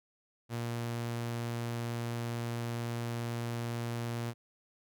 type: tone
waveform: sawtooth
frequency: 117.8 Hz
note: A#2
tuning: 19 cents sharp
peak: -30 dBFS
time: 0.49-4.34 s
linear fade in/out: 50 ms
effects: none